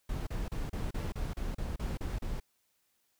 brown noise bursts, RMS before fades -35 dBFS, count 11, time 0.09-2.4 s, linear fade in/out 5 ms, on 180 ms, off 33 ms, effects white hiss -75 dBFS RMS until 3.19 s

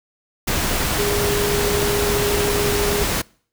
sine tone in noise, 409.6 Hz, G#4, 24 cents flat, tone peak -21 dBFS, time 0.98-3.04 s, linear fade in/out 10 ms, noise pink, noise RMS -21 dBFS, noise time 0.47-3.22 s, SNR -3 dB, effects noise-tail reverb RT60 0.5 s tail -25 dB re dry

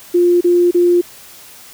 sine tone bursts, 351 Hz, F4, 9 cents sharp, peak -8 dBFS, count 3, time 0.14-1.014 s, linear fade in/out 10 ms, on 270 ms, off 32 ms, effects white hiss -39 dBFS RMS until 1.73 s

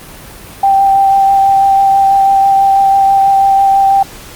sine tone with vibrato, 784 Hz, G5, in tune, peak -5 dBFS, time 0.63-4.03 s, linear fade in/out 5 ms, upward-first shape sine, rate 6.1 Hz, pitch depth 10 cents each way, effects pink hiss -32 dBFS RMS until 4.35 s + Opus 32 kbps

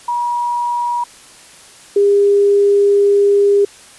sine tone pair in turn, 960 / 403.6 Hz, B5 / G#4, -49 / -49 cents, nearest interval octave + minor third, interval 1500 cents, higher first, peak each -15 / -8 dBFS, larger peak second, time 0.08-1.04 / 1.96-3.65 s, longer second, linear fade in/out 5 ms, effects white hiss -41 dBFS RMS until 3.98 s + resampled to 24000 Hz

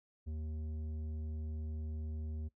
sine tone with tanh clipping, 77.78 Hz, D#2, in tune, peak -40 dBFS, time 0.26-2.49 s, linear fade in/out 20 ms, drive 10 dB, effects noise-tail reverb RT60 0.1 s tail -18 dB re dry

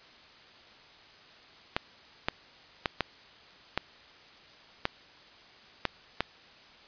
clicks, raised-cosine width 0.3 ms, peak -10 dBFS, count 8, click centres 1.765 / 2.285 / 2.858 / 3.007 / 3.776 / 4.854 / 5.853 / 6.206 s, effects white hiss -54 dBFS RMS until 6.87 s + resampled to 11025 Hz

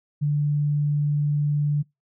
sine tone, 146.83 Hz, D3, in tune, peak -19 dBFS, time 0.21-1.83 s, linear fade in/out 20 ms, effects noise-tail reverb RT60 0.2 s tail -25 dB re dry

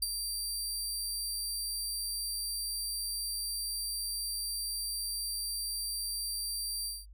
20% pulse tone with ADSR envelope, 4699 Hz, D8, in tune, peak -21 dBFS, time 0.02-7.06 s, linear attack 5 ms, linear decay 28 ms, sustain -7 dB, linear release 200 ms, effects noise-tail reverb RT60 0.1 s tail -24 dB re dry + added 50 Hz sine -49 dBFS peak until 7.13 s

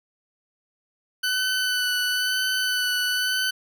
20% pulse tone with vibrato, 1500 Hz, F#6, 23 cents sharp, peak -17 dBFS, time 1.23-3.51 s, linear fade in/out 10 ms, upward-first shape sine, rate 1 Hz, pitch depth 16 cents each way, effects none

